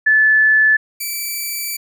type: tone pair in turn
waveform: sine / 5% pulse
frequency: 1737 / 2319 Hz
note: A6 / D7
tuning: -23 / -22 cents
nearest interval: perfect fourth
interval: 501 cents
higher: second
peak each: -9 / -12 dBFS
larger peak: first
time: 0.06-0.77 / 1-1.77 s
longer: second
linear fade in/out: 10 ms
effects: none

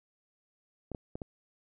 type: clicks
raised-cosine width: 2 ms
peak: -25 dBFS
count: 4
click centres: 0.917 / 0.948 / 1.155 / 1.218 s
effects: none

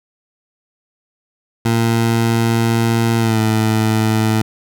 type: tone with pitch glide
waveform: 20% pulse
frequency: 115.1 to 109.9 Hz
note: A#2 to A2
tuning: -22 to -2 cents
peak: -8 dBFS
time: 1.65-4.42 s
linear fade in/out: 5 ms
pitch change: -80 cents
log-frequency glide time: 3.18-3.39 s
effects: none

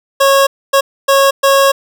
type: tone bursts at uneven times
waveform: 25% pulse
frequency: 549 Hz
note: C#5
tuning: 17 cents flat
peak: -3 dBFS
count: 4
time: 0.2-0.47 / 0.73-0.81 / 1.08-1.31 / 1.43-1.72 s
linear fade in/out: 10 ms
effects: none

